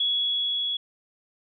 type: tone with level ramp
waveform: sine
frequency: 3363 Hz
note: G#7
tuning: 21 cents sharp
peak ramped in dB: -21 to -25 dBFS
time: 0-0.77 s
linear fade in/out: 5 ms
effects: none